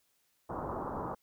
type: low-pass noise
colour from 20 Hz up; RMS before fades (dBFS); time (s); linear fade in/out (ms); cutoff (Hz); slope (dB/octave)
white; -38; 0.49-1.15; 10; 1200; 48
effects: white hiss -74 dBFS RMS until 1.22 s